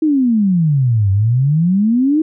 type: exponential two-way sweep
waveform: sine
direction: down then up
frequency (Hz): 322.3 to 94.9 to 322.3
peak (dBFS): -10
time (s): 0.02-2.22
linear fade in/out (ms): 5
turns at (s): 1.11
effects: none